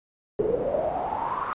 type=noise with band-pass filter sweep; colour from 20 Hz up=brown; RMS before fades=-27 dBFS; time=0.39-1.53 s; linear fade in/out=0 ms; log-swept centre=420 to 1200 Hz; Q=9.9; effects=resampled to 8000 Hz